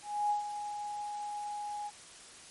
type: tone with ADSR envelope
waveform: sine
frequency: 830 Hz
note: G#5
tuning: 1 cent flat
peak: -26 dBFS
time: 0.02-1.91 s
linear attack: 280 ms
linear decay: 120 ms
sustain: -10 dB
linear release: 38 ms
effects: white hiss -52 dBFS RMS until 2.5 s + MP3 48 kbps